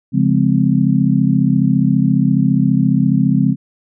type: chord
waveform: sine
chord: Db major seventh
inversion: none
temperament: just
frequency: 138.59 / 173.24 / 207.9 / 259.9 Hz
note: Db3 / F3 / Ab3 / C4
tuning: 0 / -14 / +2 / -11 cents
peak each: -16 dBFS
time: 0.12-3.56 s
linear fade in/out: 50 ms
effects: none